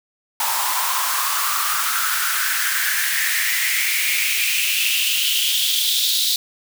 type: noise with high-pass filter sweep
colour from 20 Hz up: white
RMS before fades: -20 dBFS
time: 0.4-6.36 s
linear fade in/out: 2 ms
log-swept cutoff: 890 to 3900 Hz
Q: 5.7
effects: none